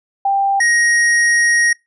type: tone pair in turn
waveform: sine / square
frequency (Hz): 790 / 1878.9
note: G5 / A#6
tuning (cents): +13 / +13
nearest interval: octave + minor third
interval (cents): 1500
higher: second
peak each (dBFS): -12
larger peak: neither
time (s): 0.25-0.6 / 0.6-1.73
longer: second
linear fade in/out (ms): 5
effects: noise-tail reverb RT60 0.2 s tail -24 dB re dry + resampled to 24000 Hz